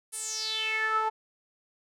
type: tone with band-pass filter sweep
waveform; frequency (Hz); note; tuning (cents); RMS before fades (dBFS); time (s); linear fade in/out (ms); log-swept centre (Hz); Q
sawtooth; 438.4; A4; -6; -30; 0.12-1.1; 20; 10000 to 940; 6.3
effects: none